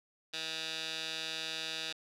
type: tone with band-pass filter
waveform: 15% pulse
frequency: 160 Hz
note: D#3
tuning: 49 cents sharp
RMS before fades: -39 dBFS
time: 0.33-1.93 s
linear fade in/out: 10 ms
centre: 3800 Hz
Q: 2.5
effects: none